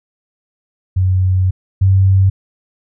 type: tone pair in turn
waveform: sine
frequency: 93 / 95.89 Hz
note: F#2 / G2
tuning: +9 / -38 cents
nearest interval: minor second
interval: 53 cents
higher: second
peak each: -10 / -7 dBFS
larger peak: second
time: 0.96-1.51 / 1.81-2.3 s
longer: first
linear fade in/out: 10 ms
effects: none